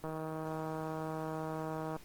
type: click train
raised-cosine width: 1 ms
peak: -26 dBFS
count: 305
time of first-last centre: 0.04-1.964 s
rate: 158 Hz
effects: pink hiss -58 dBFS RMS until 2.04 s + Opus 24 kbps